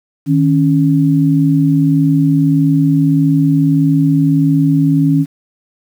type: tone pair together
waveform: sine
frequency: 155.57 / 277.2 Hz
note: D#3 / C#4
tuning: 0 / 0 cents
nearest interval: minor seventh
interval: 1000 cents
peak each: -11 dBFS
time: 0.26-5.26 s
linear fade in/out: 50 ms
effects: 7-bit